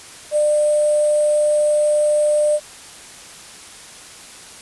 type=tone with sample-and-hold; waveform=sine; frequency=599 Hz; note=D5; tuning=34 cents sharp; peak=-13 dBFS; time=0.31-2.6 s; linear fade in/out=50 ms; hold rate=8820 Hz; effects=white hiss -39 dBFS RMS until 4.61 s + resampled to 24000 Hz